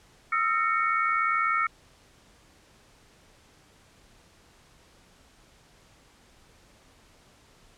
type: tone cluster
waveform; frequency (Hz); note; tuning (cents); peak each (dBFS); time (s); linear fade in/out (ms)
sine; 1272 / 1352 / 1839 / 2221; D#6 / E6 / A#6 / C#7; +38 / +43 / -24 / +3; -28 / -26 / -32 / -29; 0.32-1.67; 5
effects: pink hiss -58 dBFS RMS until 7.77 s + low-pass 9000 Hz 12 dB/octave